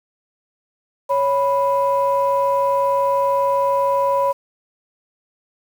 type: tone pair together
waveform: sine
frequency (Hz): 555 / 987.8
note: C#5 / B5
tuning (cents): +2 / 0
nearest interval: minor seventh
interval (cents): 998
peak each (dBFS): -17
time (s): 1.09-4.33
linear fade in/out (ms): 20
effects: tanh soft clip ceiling -8 dBFS + 7-bit